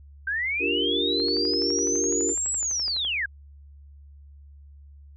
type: linear two-way sweep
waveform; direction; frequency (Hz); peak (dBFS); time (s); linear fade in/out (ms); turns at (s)
sine; up then down; 1544 to 7810 to 1544; -24; 0.27-3.26; 5; 2.53
type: chord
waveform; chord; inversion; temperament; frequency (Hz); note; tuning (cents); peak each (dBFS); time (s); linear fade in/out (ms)
sine; G minor seventh; second; equal; 293.7 / 349.2 / 392 / 466.2; D4 / F4 / G4 / Bb4; 0 / 0 / 0 / 0; -30; 0.59-2.35; 50
type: click train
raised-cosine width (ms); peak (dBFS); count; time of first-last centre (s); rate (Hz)
0.5; -28; 23; 1.2-3.049; 11.9
effects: added 71 Hz sine -45 dBFS peak until 5.16 s